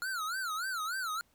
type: tone with vibrato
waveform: square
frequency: 1396.9 Hz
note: F6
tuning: in tune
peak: -34 dBFS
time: 0.02-1.21 s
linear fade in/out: 0 ms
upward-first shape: sine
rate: 3.4 Hz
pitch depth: 200 cents each way
effects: pink hiss -70 dBFS RMS until 1.34 s